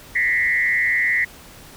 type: tone with frequency modulation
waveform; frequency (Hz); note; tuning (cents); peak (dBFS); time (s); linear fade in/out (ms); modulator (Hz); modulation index
sine; 1975.5; B6; 0; -16; 0.15-1.25; 10; 133; 1.1
effects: pink hiss -43 dBFS RMS until 1.76 s